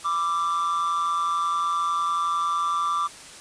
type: tone with amplitude modulation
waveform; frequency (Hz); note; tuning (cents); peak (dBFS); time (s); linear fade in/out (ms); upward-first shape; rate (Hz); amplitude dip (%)
triangle; 1174.7; D6; 0; -17; 0.04-3.08; 20; sine; 171; 65
effects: white hiss -43 dBFS RMS until 3.4 s + resampled to 22050 Hz